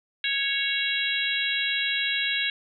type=harmonic tone; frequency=553 Hz; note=C#5; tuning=4 cents flat; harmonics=3 / 4 / 5 / 6 / 7; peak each=-30 / -30 / -30 / -30 / -30 dBFS; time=0.24-2.5 s; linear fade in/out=2 ms; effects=none